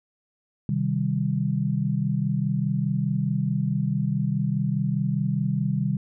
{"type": "chord", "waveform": "sine", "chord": "C minor", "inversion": "none", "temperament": "equal", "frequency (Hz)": [130.81, 155.56, 196], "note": ["C3", "Eb3", "G3"], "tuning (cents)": [0, 0, 0], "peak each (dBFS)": -26, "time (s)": [0.69, 5.97], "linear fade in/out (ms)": 2, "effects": []}